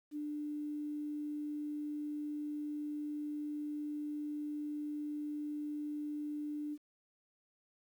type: tone with quantisation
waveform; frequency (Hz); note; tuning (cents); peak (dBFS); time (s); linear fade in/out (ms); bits
sine; 297.1; D4; +20; -37; 0.11-6.78; 50; 11
effects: none